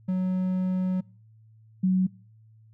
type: tone pair in turn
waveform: triangle / sine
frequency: 185 / 186.01 Hz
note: F#3 / F#3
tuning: 0 / +9 cents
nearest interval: unison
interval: 9 cents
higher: second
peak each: -21 / -19 dBFS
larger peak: second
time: 0.08-1.01 / 1.83-2.07 s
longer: first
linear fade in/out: 10 ms
effects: noise-tail reverb RT60 0.5 s tail -26 dB re dry + added 110 Hz sine -52 dBFS peak until 2.73 s